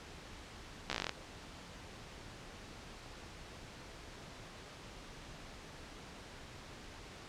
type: slowing click train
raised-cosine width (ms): 0.2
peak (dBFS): -17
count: 11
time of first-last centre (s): 0.9-1.093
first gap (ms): 14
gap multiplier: 1.07
effects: pink hiss -51 dBFS RMS until 7.28 s + low-pass 6000 Hz 12 dB/octave